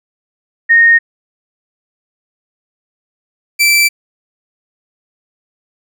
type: tone pair in turn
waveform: sine / sawtooth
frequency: 1851 / 2332 Hz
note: A#6 / D7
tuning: -13 / -13 cents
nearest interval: major third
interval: 400 cents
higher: second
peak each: -4 dBFS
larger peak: neither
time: 0.69-0.99 / 3.59-3.89 s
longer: neither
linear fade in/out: 20 ms
effects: none